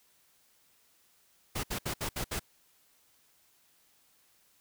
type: noise bursts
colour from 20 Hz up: pink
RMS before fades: -34 dBFS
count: 6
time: 1.55-2.396 s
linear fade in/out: 10 ms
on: 86 ms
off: 66 ms
effects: white hiss -67 dBFS RMS until 4.6 s